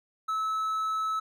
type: tone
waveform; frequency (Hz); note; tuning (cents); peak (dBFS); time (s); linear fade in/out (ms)
triangle; 1300; E6; -24; -25; 0.28-1.2; 10
effects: none